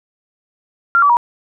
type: tone with pitch steps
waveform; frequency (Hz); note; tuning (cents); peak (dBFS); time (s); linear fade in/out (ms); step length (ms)
sine; 1382 / 1148.8 / 954.9; F6 / D6 / A#5; -19 / -39 / +41; -8; 0.95-1.169; 0; 73
effects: none